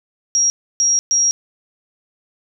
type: tone bursts at uneven times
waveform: sine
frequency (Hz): 5650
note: F8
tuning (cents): +19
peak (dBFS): -12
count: 3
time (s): 0.35-0.5 / 0.8-0.99 / 1.11-1.31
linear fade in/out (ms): 0
effects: none